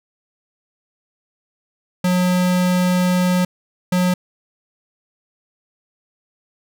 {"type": "tone pair in turn", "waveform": "square", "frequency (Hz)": [180.9, 180.9], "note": ["F#3", "F#3"], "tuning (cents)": [-39, -39], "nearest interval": "unison", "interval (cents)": 0, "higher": "neither", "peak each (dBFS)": -15, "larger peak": "neither", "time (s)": [[2.04, 3.45], [3.92, 4.14]], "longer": "first", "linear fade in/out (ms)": 5, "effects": []}